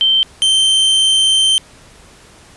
sine / 45% pulse tone pair in turn, 3118 / 3118 Hz, G7 / G7, -10 / -10 cents, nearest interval unison, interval 0 cents, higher neither, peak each -9 dBFS, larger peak neither, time 0.01-0.23 / 0.42-1.58 s, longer second, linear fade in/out 0 ms, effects pink hiss -43 dBFS RMS until 2.56 s + resampled to 24000 Hz

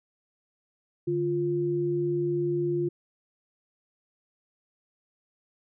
sine tone pair together, 147.2 / 349.2 Hz, D3 / F4, +4 / 0 cents, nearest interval octave + minor third, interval 1496 cents, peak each -31 / -25 dBFS, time 1.07-2.89 s, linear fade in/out 10 ms, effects none

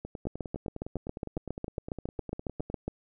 two click trains, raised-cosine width 2 ms, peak -24 / -19 dBFS, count 27 / 20, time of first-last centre 0.05-2.7 / 0.27-2.88 s, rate 9.81 / 7.28 Hz, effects none

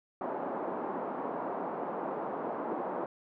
white band-pass noise, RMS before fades -36 dBFS, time 0.21-3.06 s, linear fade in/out 2 ms, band 210 to 960 Hz, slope 24 dB/octave, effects none

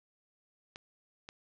clicks, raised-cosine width 0.2 ms, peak -27 dBFS, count 2, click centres 0.759 / 1.289 s, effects low-pass 6000 Hz 12 dB/octave

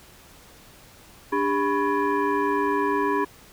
sine tone with frequency modulation, 293.7 Hz, D4, in tune, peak -20 dBFS, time 1.32-3.25 s, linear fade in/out 10 ms, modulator 696 Hz, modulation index 1.6, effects pink hiss -50 dBFS RMS until 3.52 s

